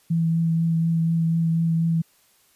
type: tone with vibrato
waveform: sine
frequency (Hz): 164.81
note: E3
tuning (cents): 0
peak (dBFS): -18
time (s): 0.1-2.02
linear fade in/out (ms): 10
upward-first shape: triangle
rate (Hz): 4.1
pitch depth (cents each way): 16
effects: white hiss -60 dBFS RMS until 2.55 s + resampled to 32000 Hz